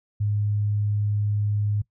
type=tone; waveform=sine; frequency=103.83 Hz; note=G#2; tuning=in tune; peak=-21 dBFS; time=0.2-1.82 s; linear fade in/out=10 ms; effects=noise-tail reverb RT60 0.1 s tail -19 dB re dry